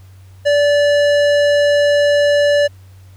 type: tone with tanh clipping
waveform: sine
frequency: 580 Hz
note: D5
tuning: 22 cents flat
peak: -12 dBFS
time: 0.45-2.68 s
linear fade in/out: 20 ms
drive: 17 dB
effects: added 94 Hz sine -38 dBFS peak until 3.16 s + pink hiss -53 dBFS RMS until 3.16 s